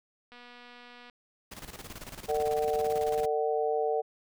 click train, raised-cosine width 0.3 ms, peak -35 dBFS, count 190, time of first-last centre 0.32-1.098 s, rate 243 Hz
pink noise with tremolo, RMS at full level -42 dBFS, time 1.51-3.26 s, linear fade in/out 10 ms, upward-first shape square, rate 18 Hz, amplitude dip 70%
harmonic tone, 150.3 Hz, D3, 40 cents sharp, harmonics 3 / 4 / 5, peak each -28 / -33 / -31 dBFS, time 2.28-4.02 s, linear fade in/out 20 ms
effects none

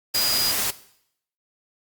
sine tone in noise, 4904 Hz, D#8, 26 cents flat, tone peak -22 dBFS, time 0.14-0.52 s, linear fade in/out 10 ms, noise white, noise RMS -24 dBFS, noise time 0.14-0.71 s, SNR -1 dB, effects noise-tail reverb RT60 0.7 s tail -17 dB re dry + Opus 48 kbps

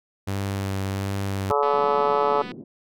sawtooth tone with vibrato, 97.8 Hz, G2, 4 cents flat, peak -21 dBFS, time 0.27-1.52 s, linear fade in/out 10 ms, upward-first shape sine, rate 1.4 Hz, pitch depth 17 cents each way
harmonic tone, 143.6 Hz, D3, 39 cents flat, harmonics 3 / 4 / 5 / 6 / 7 / 8 / 9, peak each -23 / -26 / -29 / -25 / -28 / -29 / -27 dBFS, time 1.5-2.42 s, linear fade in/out 2 ms
click train, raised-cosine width 0.3 ms, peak -23 dBFS, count 221, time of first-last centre 1.63-2.517 s, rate 248 Hz
pink band-pass noise, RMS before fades -39 dBFS, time 1.73-2.64 s, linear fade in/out 5 ms, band 160 to 390 Hz, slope 24 dB/octave
effects none

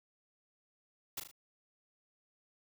white noise with echo, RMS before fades -39 dBFS, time 1.17-1.2 s, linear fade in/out 5 ms, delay 38 ms, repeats 3, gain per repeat -6 dB, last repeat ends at 1.314 s, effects none

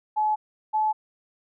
sine tone pair in turn, 855 / 861.9 Hz, A5 / A5, -50 / -36 cents, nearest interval unison, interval 14 cents, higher second, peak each -20 dBFS, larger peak neither, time 0.16-0.36 / 0.73-0.93 s, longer neither, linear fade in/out 20 ms, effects none

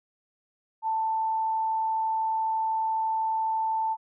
sine tone, 886 Hz, A5, 12 cents sharp, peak -24 dBFS, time 0.82-3.97 s, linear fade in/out 50 ms, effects none

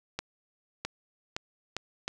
accelerating click train, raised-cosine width 0.2 ms, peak -15 dBFS, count 5, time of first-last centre 0.19-2.08 s, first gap 660 ms, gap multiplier 0.78, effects none

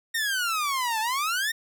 sawtooth exponential two-way sweep, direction down then up, 1864.7 to 857 to 1864.7 Hz, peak -21 dBFS, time 0.14-1.52 s, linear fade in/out 10 ms, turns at 1 s, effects none

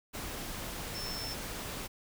sine tone in noise, 5340 Hz, E8, 22 cents sharp, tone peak -39 dBFS, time 0.94-1.35 s, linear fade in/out 20 ms, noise pink, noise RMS -40 dBFS, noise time 0.13-1.88 s, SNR -2 dB, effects none

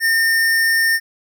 square tone, 1816 Hz, A#6, 46 cents flat, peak -14 dBFS, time 0-1 s, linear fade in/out 50 ms, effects none

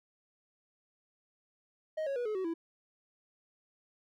triangle tone with pitch steps, 626 / 551.3 / 485.5 / 427.6 / 376.5 / 331.6 Hz, D#5 / C#5 / B4 / A4 / F#4 / E4, +10 / -10 / -30 / -49 / +30 / +10 cents, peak -30 dBFS, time 1.97-2.54 s, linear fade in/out 10 ms, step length 95 ms, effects none

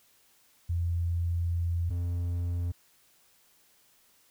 sine / triangle tone pair in turn, 85.6 / 87.1 Hz, F2 / F2, -34 / -4 cents, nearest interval unison, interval 30 cents, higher second, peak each -26 dBFS, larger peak neither, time 0.69-1.9 / 1.9-2.72 s, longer first, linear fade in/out 10 ms, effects white hiss -64 dBFS RMS until 4.3 s

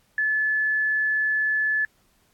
sine tone, 1728 Hz, A6, 32 cents flat, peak -20 dBFS, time 0.18-1.85 s, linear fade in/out 2 ms, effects pink hiss -64 dBFS RMS until 2.33 s + AAC 64 kbps

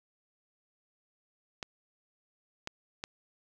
clicks, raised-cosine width 0.2 ms, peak -19 dBFS, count 3, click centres 1.628 / 2.674 / 3.039 s, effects none

